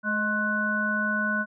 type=harmonic tone with a mistuned harmonic; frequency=212.5 Hz; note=G#3; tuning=40 cents sharp; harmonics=1 / 3 / 5 / 7; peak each=-29 / -35 / -34 / -25 dBFS; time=0.03-1.46 s; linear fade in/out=50 ms; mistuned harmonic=3; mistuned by=-38 cents; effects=none